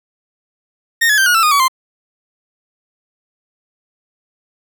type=tone with pitch steps; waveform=40% pulse; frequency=1842 / 1698.9 / 1566.9 / 1445.2 / 1332.9 / 1229.4 / 1133.9 / 1045.8 Hz; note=A#6 / G#6 / G6 / F#6 / E6 / D#6 / C#6 / C6; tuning=-21 / +39 / -1 / -41 / +19 / -21 / +39 / -1 cents; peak=-9 dBFS; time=1.01-1.682 s; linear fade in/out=10 ms; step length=84 ms; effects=7-bit